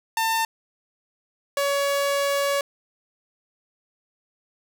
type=tone pair in turn; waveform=sawtooth; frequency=899 / 562.8 Hz; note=A5 / C#5; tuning=+37 / +26 cents; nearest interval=minor sixth; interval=811 cents; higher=first; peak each=-17 dBFS; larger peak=neither; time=0.17-0.45 / 1.57-2.61 s; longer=second; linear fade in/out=2 ms; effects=none